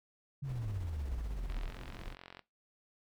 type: exponential sweep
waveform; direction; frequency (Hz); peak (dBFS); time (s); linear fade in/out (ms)
sine; down; 143.7 to 31.86; -36; 0.42-1.71; 10
type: noise with tremolo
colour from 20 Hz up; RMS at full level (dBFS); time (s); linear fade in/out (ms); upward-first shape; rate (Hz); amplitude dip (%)
brown; -44; 0.43-2.16; 50; square; 16; 35
type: click train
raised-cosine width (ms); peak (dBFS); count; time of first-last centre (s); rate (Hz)
0.3; -32; 41; 1.5-2.393; 44.8
effects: noise-tail reverb RT60 0.2 s tail -19 dB re dry